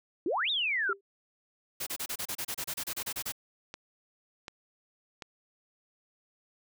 sine exponential two-way sweep, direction up then down, 300.3 to 3836 to 1323 Hz, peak -27 dBFS, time 0.26-0.93 s, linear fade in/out 2 ms, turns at 0.5 s
sine tone with exponential decay, 396.2 Hz, G4, 18 cents sharp, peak -29 dBFS, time 0.89-1.01 s, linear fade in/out 5 ms, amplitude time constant 26 ms
white noise bursts, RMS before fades -35 dBFS, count 16, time 1.8-3.322 s, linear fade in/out 10 ms, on 67 ms, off 30 ms
click train, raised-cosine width 0.2 ms, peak -23 dBFS, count 4, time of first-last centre 3-5.222 s, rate 1.35 Hz
effects none

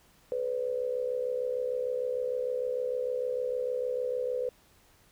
sine tone with amplitude modulation, 500 Hz, B4, 21 cents sharp, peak -25 dBFS, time 0.32-4.49 s, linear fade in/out 0 ms, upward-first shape sine, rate 66.6 Hz, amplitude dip 75%, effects pink hiss -62 dBFS RMS until 5.11 s

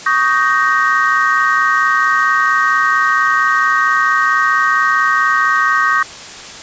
sine chord, Eb dominant seventh, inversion third, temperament just, 1120.1 / 1244.5 / 1555.6 / 1866.8 Hz, Db6 / Eb6 / G6 / Bb6, +18 / 0 / -14 / +2 cents, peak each -16 dBFS, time 0.06-6.03 s, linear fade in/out 5 ms, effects white hiss -31 dBFS RMS until 6.62 s + resampled to 16000 Hz

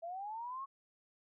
sine linear sweep, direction up, 655 to 1108.7 Hz, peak -40 dBFS, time 0.02-0.66 s, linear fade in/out 20 ms, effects none

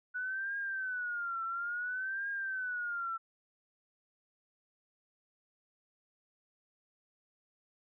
sine tone with vibrato, 1475 Hz, F#6, 6 cents flat, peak -34 dBFS, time 0.14-3.18 s, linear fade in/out 20 ms, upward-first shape triangle, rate 0.58 Hz, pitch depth 170 cents each way, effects none

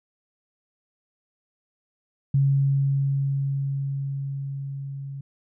sine tone with level ramp, 138.1 Hz, C#3, 6 cents flat, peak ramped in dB -16 to -32 dBFS, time 2.34-5.21 s, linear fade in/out 5 ms, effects none

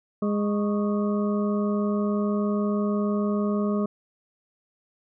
harmonic tone with a mistuned harmonic, 206.3 Hz, G#3, 11 cents flat, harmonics 1 / 2 / 3 / 5 / 6, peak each -23 / -29 / -33 / -37 / -39 dBFS, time 0.22-3.86 s, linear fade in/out 5 ms, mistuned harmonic 5, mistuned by +120 cents, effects none

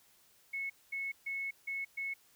sine tone bursts at uneven times, 2195 Hz, C#7, 18 cents flat, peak -35 dBFS, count 5, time 0.53-0.7 / 0.92-1.12 / 1.26-1.51 / 1.67-1.85 / 1.97-2.14 s, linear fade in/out 10 ms, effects white hiss -66 dBFS RMS until 2.35 s

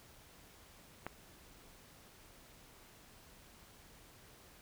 click, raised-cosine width 0.5 ms, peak -25 dBFS, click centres 1.066 s, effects pink hiss -60 dBFS RMS until 4.61 s

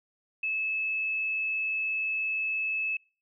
sine tone, 2603 Hz, E7, 22 cents flat, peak -27 dBFS, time 0.43-2.97 s, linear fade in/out 5 ms, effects noise-tail reverb RT60 0.4 s tail -25 dB re dry

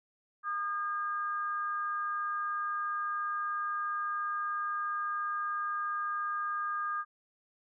sine tone pair together, 1219 / 1616 Hz, D#6 / G#6, -36 / -48 cents, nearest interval perfect fourth, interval 488 cents, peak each -32 / -38 dBFS, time 0.43-7.05 s, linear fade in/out 50 ms, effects none

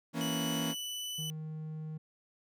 40% pulse chord, A# diminished, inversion second, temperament equal with one note detuned, 164.81 / 233.1 / 278.3 Hz, E3 / A#3 / C#4, 0 / 0 / +7 cents, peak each -36 dBFS, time 0.13-0.75 s, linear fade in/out 50 ms
sawtooth tone with pitch glide, 2960 to 2987 Hz, F#7 to F#7, 0 to +16 cents, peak -34 dBFS, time 0.21-1.3 s, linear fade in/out 0 ms, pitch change +16 cents, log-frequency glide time 0.32-1.15 s
triangle tone, 156.1 Hz, D#3, 6 cents sharp, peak -36 dBFS, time 1.18-1.98 s, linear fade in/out 10 ms
effects none

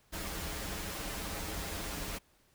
pink noise with comb filter, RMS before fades -39 dBFS, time 0.12-2.19 s, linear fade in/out 20 ms, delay 8.1 ms, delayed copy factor -0.65, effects pink hiss -68 dBFS RMS until 2.54 s

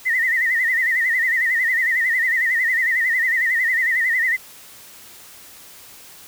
sine tone with vibrato, 1932 Hz, B6, 39 cents flat, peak -16 dBFS, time 0.05-4.37 s, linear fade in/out 20 ms, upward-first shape sine, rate 11 Hz, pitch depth 110 cents each way, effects white hiss -43 dBFS RMS until 6.27 s

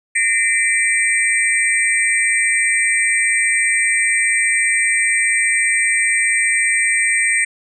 sine tone cluster, 1839 / 2046 / 2335 / 8410 Hz, A#6 / C7 / D7 / C9, -24 / -39 / -11 / +8 cents, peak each -19 dBFS, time 0.15-7.45 s, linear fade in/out 10 ms, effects none

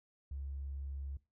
triangle tone, 69 Hz, C#2, 7 cents flat, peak -35 dBFS, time 0.31-1.17 s, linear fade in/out 5 ms, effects noise-tail reverb RT60 0.3 s tail -24 dB re dry + tanh soft clip ceiling -37 dBFS

